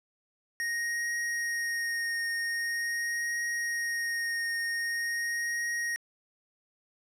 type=tone with vibrato; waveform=square; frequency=1864.7 Hz; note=A#6; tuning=in tune; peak=-30 dBFS; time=0.6-5.96 s; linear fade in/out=0 ms; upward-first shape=triangle; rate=0.44 Hz; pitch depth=15 cents each way; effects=low-pass 12000 Hz 12 dB/octave